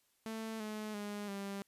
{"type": "tone with pitch steps", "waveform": "sawtooth", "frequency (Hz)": [222.1, 213.9, 206, 198.44], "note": ["A3", "A3", "G#3", "G3"], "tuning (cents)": [16, -49, -14, 21], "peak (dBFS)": -36, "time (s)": [0.26, 1.62], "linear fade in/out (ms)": 0, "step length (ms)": 340, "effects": ["white hiss -75 dBFS RMS until 1.67 s", "resampled to 32000 Hz"]}